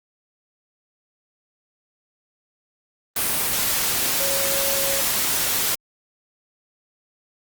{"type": "tone in noise", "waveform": "sine", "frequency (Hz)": 550, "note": "C#5", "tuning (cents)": -14, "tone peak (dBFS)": -27, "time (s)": [4.2, 5.01], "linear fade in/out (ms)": 5, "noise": "white", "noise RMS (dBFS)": -22, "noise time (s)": [3.16, 5.75], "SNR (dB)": -8, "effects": ["Opus 32 kbps"]}